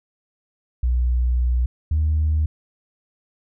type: tone pair in turn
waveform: sine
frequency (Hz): 61.3 / 77.23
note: B1 / D#2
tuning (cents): -12 / -12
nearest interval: major third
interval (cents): 400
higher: second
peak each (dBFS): -15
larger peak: neither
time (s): 0.83-1.66 / 1.91-2.46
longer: first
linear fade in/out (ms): 5
effects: tanh soft clip ceiling -13 dBFS